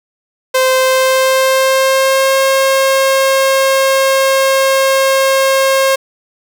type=tone with pitch glide; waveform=sawtooth; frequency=519 to 537 Hz; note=C5 to C5; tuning=-14 to +45 cents; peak=-5 dBFS; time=0.54-5.96 s; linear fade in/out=10 ms; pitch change=+59 cents; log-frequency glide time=0.74-2.36 s; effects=none